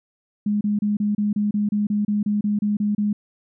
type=tone bursts; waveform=sine; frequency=207.7 Hz; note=G#3; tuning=in tune; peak=-18 dBFS; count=15; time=0.46-3.13 s; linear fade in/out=5 ms; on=150 ms; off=30 ms; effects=none

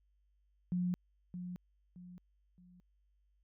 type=tone with echo; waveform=sine; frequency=178.8 Hz; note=F3; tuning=41 cents sharp; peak=-31 dBFS; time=0.72-0.94 s; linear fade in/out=0 ms; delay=620 ms; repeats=3; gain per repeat=-9 dB; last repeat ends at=2.8 s; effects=added 50 Hz sine -70 dBFS peak until 3.43 s

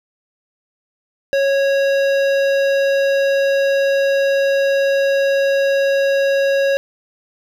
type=tone with hard clipping; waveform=sine; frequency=551 Hz; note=C#5; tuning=11 cents flat; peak=-15 dBFS; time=1.33-6.77 s; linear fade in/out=0 ms; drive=14 dB; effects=none

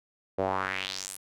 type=tone with band-pass filter sweep; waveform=sawtooth; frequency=95 Hz; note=F#2; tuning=46 cents sharp; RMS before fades=-32 dBFS; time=0.38-1.17 s; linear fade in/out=10 ms; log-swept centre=510 to 11000 Hz; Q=2.9; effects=none

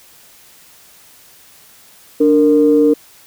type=tone pair together; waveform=sine; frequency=293.3 / 461.7 Hz; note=D4 / A#4; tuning=-2 / -17 cents; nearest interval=minor sixth; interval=785 cents; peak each=-10 dBFS; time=2.2-2.94 s; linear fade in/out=10 ms; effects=tanh soft clip ceiling 0 dBFS + white hiss -45 dBFS RMS until 3.26 s

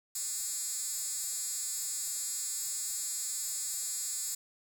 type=tone with high-pass filter; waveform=10% pulse; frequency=300.4 Hz; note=D4; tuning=39 cents sharp; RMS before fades=-36 dBFS; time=0.15-4.35 s; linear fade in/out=5 ms; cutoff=7500 Hz; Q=2.4; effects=none

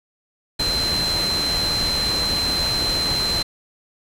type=tone in noise; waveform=sine; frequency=4093 Hz; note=C8; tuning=39 cents flat; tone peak=-20 dBFS; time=0.59-3.43 s; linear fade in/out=10 ms; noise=pink; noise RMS=-26 dBFS; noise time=0.59-3.43 s; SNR=+3 dB; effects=low-pass 12000 Hz 12 dB/octave

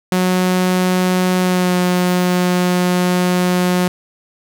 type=tone with pitch glide; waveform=sawtooth; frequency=183.2 to 180.05 Hz; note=F#3 to F#3; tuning=-17 to -47 cents; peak=-9 dBFS; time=0.12-3.88 s; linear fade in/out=2 ms; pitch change=-30 cents; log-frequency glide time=1.4-1.76 s; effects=none

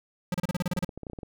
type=tone bursts; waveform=square; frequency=178.5 Hz; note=F3; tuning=38 cents sharp; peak=-26 dBFS; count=10; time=0.32-0.847 s; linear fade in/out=2 ms; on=23 ms; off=33 ms
type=clicks; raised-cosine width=2 ms; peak=-25 dBFS; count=10; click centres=0.765 / 0.836 / 0.892 / 0.976 / 1.033 / 1.068 / 1.099 / 1.133 / 1.188 / 1.232 s
effects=none

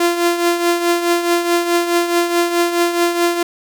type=tone with tremolo; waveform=sawtooth; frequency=344.9 Hz; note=F4; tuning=22 cents flat; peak=-7 dBFS; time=0-3.43 s; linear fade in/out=5 ms; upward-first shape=triangle; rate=4.7 Hz; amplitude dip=65%; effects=none

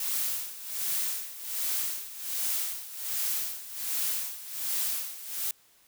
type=noise with tremolo; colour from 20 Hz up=blue; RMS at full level=-29 dBFS; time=0-5.51 s; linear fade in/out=2 ms; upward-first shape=sine; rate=1.3 Hz; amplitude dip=80%; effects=white hiss -62 dBFS RMS until 5.87 s

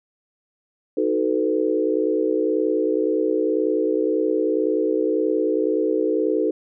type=chord; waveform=sine; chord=B dominant seventh; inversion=first; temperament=equal with one note detuned; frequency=311.1 / 370 / 440 / 501.9 Hz; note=D#4 / F#4 / A4 / B4; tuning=0 / 0 / 0 / +28 cents; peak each=-23 / -25 / -22 / -25 dBFS; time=0.97-6.51 s; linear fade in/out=5 ms; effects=none

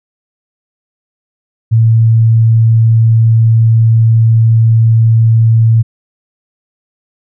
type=tone; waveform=sine; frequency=113.2 Hz; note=A2; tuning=50 cents sharp; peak=-4 dBFS; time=1.71-5.83 s; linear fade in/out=20 ms; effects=none

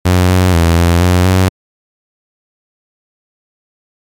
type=tone with pitch steps; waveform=sawtooth; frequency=90.5 / 91.8 / 83.8 / 85.7 / 89.9 / 93.3 Hz; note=F#2 / F#2 / E2 / F2 / F#2 / F#2; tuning=-38 / -13 / +29 / -32 / -49 / +15 cents; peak=-3 dBFS; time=0.05-1.49 s; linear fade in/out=10 ms; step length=240 ms; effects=MP3 96 kbps

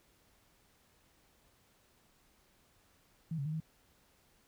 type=tone with pitch steps; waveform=sine; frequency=162.2 / 139.1 / 154.6 / 158.8 Hz; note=E3 / C#3 / D#3 / D#3; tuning=-28 / +6 / -11 / +36 cents; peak=-34 dBFS; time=3.31-3.602 s; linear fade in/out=5 ms; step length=73 ms; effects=pink hiss -69 dBFS RMS until 4.47 s

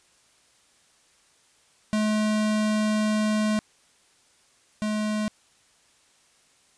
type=tone pair in turn; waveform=square; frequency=213.9 / 213.1 Hz; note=A3 / G#3; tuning=-49 / +45 cents; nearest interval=unison; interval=6 cents; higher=first; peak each=-22 / -25 dBFS; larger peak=first; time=1.93-3.59 / 4.82-5.28 s; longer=first; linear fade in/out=0 ms; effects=white hiss -61 dBFS RMS until 6.77 s + resampled to 22050 Hz

